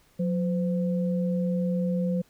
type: tone pair together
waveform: sine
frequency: 180.4 / 511.9 Hz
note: F#3 / C5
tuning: -44 / -38 cents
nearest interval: octave + tritone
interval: 1806 cents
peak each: -24 / -31 dBFS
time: 0.19-2.22 s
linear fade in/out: 10 ms
effects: pink hiss -62 dBFS RMS until 2.29 s